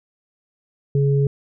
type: tone pair together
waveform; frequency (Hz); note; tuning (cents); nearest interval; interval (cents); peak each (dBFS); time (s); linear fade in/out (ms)
sine; 139.63 / 420; C#3 / G#4; +13 / +19; octave + perfect fifth; 1906; -15 / -22; 0.95-1.27; 2
effects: none